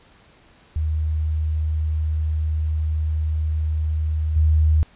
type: tone with level steps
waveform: sine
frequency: 77.78 Hz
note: D#2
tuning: in tune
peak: -19 / -13 dBFS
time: 0.76-4.83 s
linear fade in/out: 0 ms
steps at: 4.36 s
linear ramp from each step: 5 ms
effects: pink hiss -53 dBFS RMS until 4.95 s + resampled to 8000 Hz